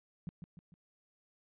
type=tone with echo; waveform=sine; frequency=170.9 Hz; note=F3; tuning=37 cents flat; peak=-37 dBFS; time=0.27-0.29 s; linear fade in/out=0 ms; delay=150 ms; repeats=3; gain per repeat=-6 dB; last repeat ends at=0.74 s; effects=resampled to 8000 Hz